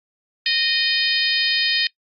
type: harmonic tone with a mistuned harmonic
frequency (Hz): 617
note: D#5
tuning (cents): -15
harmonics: 3 / 4 / 5 / 6 / 7 / 8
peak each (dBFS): -24 / -24 / -24 / -24 / -24 / -24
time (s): 0.46-1.87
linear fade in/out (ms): 2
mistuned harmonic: 7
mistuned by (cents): -15
effects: noise-tail reverb RT60 0.1 s tail -23 dB re dry + Opus 32 kbps